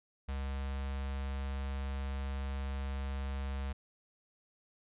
square tone with notch filter, 68.2 Hz, C#2, 28 cents flat, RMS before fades -37 dBFS, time 0.28-3.73 s, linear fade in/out 10 ms, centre 310 Hz, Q 1.1, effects resampled to 8000 Hz

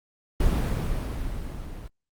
brown noise with level ramp, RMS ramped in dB -21 to -38 dBFS, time 0.4-1.88 s, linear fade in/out 5 ms, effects Opus 24 kbps

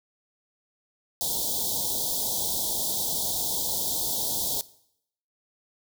white band-stop noise, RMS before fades -28 dBFS, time 1.21-4.61 s, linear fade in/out 0 ms, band 950 to 3300 Hz, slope 96 dB/octave, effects noise-tail reverb RT60 0.7 s tail -19 dB re dry

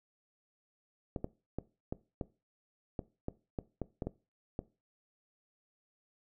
clicks, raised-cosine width 2 ms, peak -22 dBFS, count 12, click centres 1.162 / 1.244 / 1.586 / 1.925 / 2.212 / 2.992 / 3.284 / 3.588 / 3.817 / 4.022 / 4.07 / 4.591 s, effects noise-tail reverb RT60 0.3 s tail -19 dB re dry

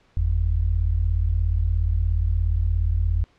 sine tone pair together, 47.21 / 84.2 Hz, F#1 / E2, +36 / +37 cents, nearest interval minor seventh, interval 1001 cents, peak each -21 dBFS, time 0.17-3.24 s, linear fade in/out 0 ms, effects pink hiss -60 dBFS RMS until 3.38 s + low-pass 4000 Hz 12 dB/octave

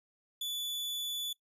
40% pulse tone, 3463 Hz, A7, 28 cents flat, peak -33 dBFS, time 0.41-1.33 s, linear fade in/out 5 ms, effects noise-tail reverb RT60 0.1 s tail -20 dB re dry

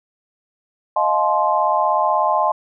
sine chord, F dominant seventh, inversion third, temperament equal with one note detuned, 622.3 / 698.5 / 858.9 / 1046.5 Hz, Eb5 / F5 / A5 / C6, 0 / 0 / -42 / 0 cents, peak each -21 / -22 / -19 / -19 dBFS, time 0.96-2.52 s, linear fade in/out 5 ms, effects none

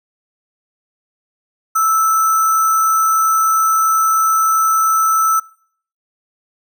sine tone with sample-and-hold, 1318.5 Hz, E6, in tune, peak -11 dBFS, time 1.75-5.4 s, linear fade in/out 10 ms, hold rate 7350 Hz, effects noise-tail reverb RT60 0.6 s tail -24 dB re dry

